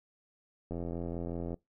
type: click train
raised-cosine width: 2 ms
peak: -25 dBFS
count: 72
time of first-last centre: 0.71-1.542 s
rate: 85.3 Hz
effects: noise-tail reverb RT60 0.2 s tail -24 dB re dry